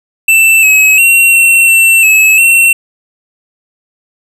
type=tone with pitch steps; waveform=square; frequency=2664 / 2561 / 2735 / 2716 / 2700 / 2586 / 2714 Hz; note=E7 / D#7 / F7 / F7 / E7 / E7 / E7; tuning=+18 / +49 / -37 / -49 / +41 / -34 / +50 cents; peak=-4 dBFS; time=0.28-2.73 s; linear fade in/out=5 ms; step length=350 ms; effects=none